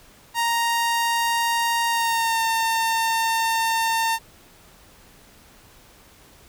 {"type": "tone with pitch glide", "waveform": "sawtooth", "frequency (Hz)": [932.3, 906.3], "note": ["A#5", "A#5"], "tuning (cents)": [0, -49], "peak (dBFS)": -16, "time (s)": [0.34, 4.19], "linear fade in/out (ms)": 50, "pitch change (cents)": -49, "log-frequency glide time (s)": [1.88, 2.43], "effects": ["pink hiss -51 dBFS RMS until 6.48 s"]}